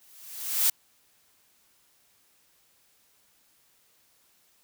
blue noise with exponential growth, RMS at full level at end -20 dBFS, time 0.01-0.7 s, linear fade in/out 5 ms, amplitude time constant 150 ms, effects white hiss -65 dBFS RMS until 4.63 s

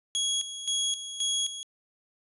25% pulse tone with tremolo, 3322 Hz, G#7, in tune, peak -22 dBFS, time 0.15-1.63 s, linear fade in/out 0 ms, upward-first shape square, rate 1.9 Hz, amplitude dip 70%, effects resampled to 32000 Hz

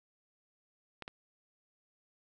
clicks, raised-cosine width 0.3 ms, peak -26 dBFS, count 2, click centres 1.023 / 1.079 s, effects none

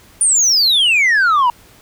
sine exponential sweep, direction down, 9500 to 932.3 Hz, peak -7 dBFS, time 0.21-1.5 s, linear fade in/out 2 ms, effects tanh soft clip ceiling -9 dBFS + pink hiss -46 dBFS RMS until 1.81 s

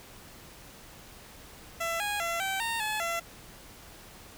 15% pulse tone with pitch steps, 669 / 825 / 677 / 773 / 919 / 857 / 676 Hz, E5 / G#5 / E5 / G5 / A#5 / A5 / E5, +25 / -12 / +46 / -24 / -25 / -46 / +43 cents, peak -23 dBFS, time 1.8-3.2 s, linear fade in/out 10 ms, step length 200 ms, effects pink hiss -50 dBFS RMS until 4.37 s

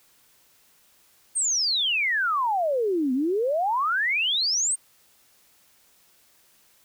sine exponential two-way sweep, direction down then up, 8870 to 246.9 to 8870 Hz, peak -21 dBFS, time 1.35-4.76 s, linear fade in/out 20 ms, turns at 3.13 s, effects white hiss -60 dBFS RMS until 6.84 s

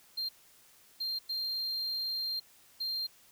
triangle tone bursts at uneven times, 4186 Hz, C8, in tune, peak -31 dBFS, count 4, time 0.17-0.29 / 1-1.19 / 1.29-2.4 / 2.8-3.07 s, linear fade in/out 10 ms, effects white hiss -61 dBFS RMS until 3.31 s

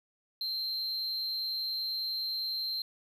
triangle tone with amplitude modulation, 4131 Hz, C8, 23 cents flat, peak -28 dBFS, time 0.41-2.82 s, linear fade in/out 2 ms, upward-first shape sine, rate 230 Hz, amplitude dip 55%, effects none

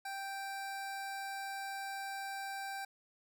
25% pulse tone, 784 Hz, G5, in tune, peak -36 dBFS, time 0.05-2.85 s, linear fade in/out 5 ms, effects none

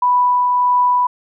sine tone with tremolo, 987.8 Hz, B5, in tune, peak -10 dBFS, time 0.02-1.07 s, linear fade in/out 5 ms, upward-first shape triangle, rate 1.6 Hz, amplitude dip 25%, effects none

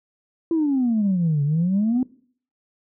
sine exponential two-way sweep, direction down then up, 338.8 to 140.4 to 261.6 Hz, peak -16 dBFS, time 0.51-2.03 s, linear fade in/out 2 ms, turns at 1.43 s, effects noise-tail reverb RT60 0.5 s tail -19 dB re dry + tanh soft clip ceiling -14 dBFS

